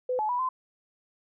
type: tone with pitch steps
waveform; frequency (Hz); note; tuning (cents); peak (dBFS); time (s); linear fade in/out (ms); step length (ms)
sine; 504 / 857 / 981 / 1030; B4 / A5 / B5 / C6; +35 / -46 / -12 / -28; -25; 0.09-0.49; 5; 100
effects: none